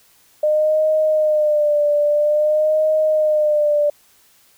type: tone with vibrato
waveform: sine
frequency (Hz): 605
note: D#5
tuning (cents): -49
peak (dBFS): -13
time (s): 0.43-3.9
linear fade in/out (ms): 5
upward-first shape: sine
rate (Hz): 0.5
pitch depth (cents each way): 49
effects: white hiss -54 dBFS RMS until 4.57 s